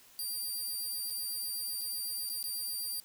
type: tone with dropouts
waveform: 10% pulse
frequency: 4727 Hz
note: D8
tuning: 10 cents sharp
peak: -28 dBFS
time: 0.19-3 s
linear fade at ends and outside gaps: 0 ms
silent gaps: 1.1-1.105 / 1.811-1.815 / 2.291-2.298 / 2.428-2.44 s
effects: white hiss -59 dBFS RMS until 3.04 s